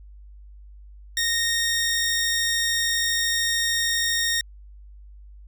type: tone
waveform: 15% pulse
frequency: 1853 Hz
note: A#6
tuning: 11 cents flat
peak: -15 dBFS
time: 1.17-4.41 s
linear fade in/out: 2 ms
effects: added 50 Hz sine -42 dBFS peak until 5.47 s